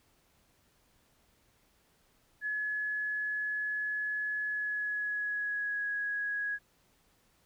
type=tone with pitch glide; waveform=sine; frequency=1700 to 1664.1 Hz; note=G#6 to G#6; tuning=+40 to +3 cents; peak=-31 dBFS; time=2.41-6.59 s; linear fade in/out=50 ms; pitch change=-37 cents; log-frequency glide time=4.45-5.89 s; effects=pink hiss -69 dBFS RMS until 7.45 s